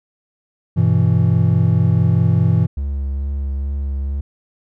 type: chord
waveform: triangle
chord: E minor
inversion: first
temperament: just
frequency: 98.89 / 123.61 / 164.81 Hz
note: G2 / B2 / E3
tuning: +16 / +2 / 0 cents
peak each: -14 dBFS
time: 0.76-2.67 s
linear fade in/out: 20 ms
type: tone with vibrato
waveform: triangle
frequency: 69.3 Hz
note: C#2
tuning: in tune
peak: -17 dBFS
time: 2.77-4.21 s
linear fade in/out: 5 ms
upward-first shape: triangle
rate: 2.3 Hz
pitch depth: 27 cents each way
effects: none